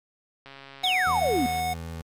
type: click train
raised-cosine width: 0.3 ms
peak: -28 dBFS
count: 157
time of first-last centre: 0.46-1.599 s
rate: 137 Hz
type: tone with pitch glide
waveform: square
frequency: 740 to 731.9 Hz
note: F#5 to F#5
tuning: 0 to -19 cents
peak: -26 dBFS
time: 0.83-1.74 s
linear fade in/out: 10 ms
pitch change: -19 cents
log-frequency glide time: 0.98-1.4 s
type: exponential sweep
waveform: sine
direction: down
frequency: 3867 to 231.9 Hz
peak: -22 dBFS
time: 0.84-1.46 s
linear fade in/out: 0 ms
type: tone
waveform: 25% pulse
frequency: 82.41 Hz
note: E2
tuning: in tune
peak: -30 dBFS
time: 1.06-2.02 s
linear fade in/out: 10 ms
effects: MP3 96 kbps